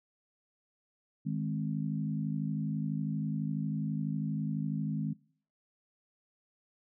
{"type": "chord", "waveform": "sine", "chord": "Ab major", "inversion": "second", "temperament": "equal", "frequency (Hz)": [155.56, 207.7, 261.6], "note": ["Eb3", "Ab3", "C4"], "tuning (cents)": [0, 0, 0], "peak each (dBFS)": [-33, -35, -38], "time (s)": [1.25, 5.14], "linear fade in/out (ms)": 20, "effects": ["noise-tail reverb RT60 0.5 s tail -21 dB re dry"]}